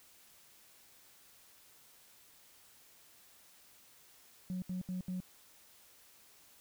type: tone bursts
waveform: sine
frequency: 183.3 Hz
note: F#3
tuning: 16 cents flat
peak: -34 dBFS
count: 4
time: 4.5-5.202 s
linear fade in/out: 0 ms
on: 120 ms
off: 74 ms
effects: tanh soft clip ceiling -33 dBFS + white hiss -62 dBFS RMS until 6.6 s